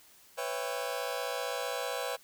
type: chord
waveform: sawtooth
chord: C# half-diminished seventh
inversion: third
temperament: just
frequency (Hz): 498.9 / 554.4 / 665.2 / 798.3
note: B4 / C#5 / E5 / G5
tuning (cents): +17 / 0 / +16 / +31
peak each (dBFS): -33 / -34 / -36 / -37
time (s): 0.37-2.17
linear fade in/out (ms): 20
effects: white hiss -59 dBFS RMS until 2.23 s